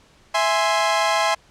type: chord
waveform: sawtooth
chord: E augmented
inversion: none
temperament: equal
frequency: 659.3 / 830.6 / 1046.5 Hz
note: E5 / G#5 / B#5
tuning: 0 / 0 / 0 cents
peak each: -18 dBFS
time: 0.34-1.35 s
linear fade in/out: 10 ms
effects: pink hiss -54 dBFS RMS until 1.5 s + low-pass 7000 Hz 12 dB/octave